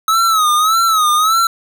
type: tone with vibrato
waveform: square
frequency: 1280 Hz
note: D#6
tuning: 49 cents sharp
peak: -11 dBFS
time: 0.08-1.47 s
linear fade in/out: 2 ms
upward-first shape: sine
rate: 1.7 Hz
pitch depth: 100 cents each way
effects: none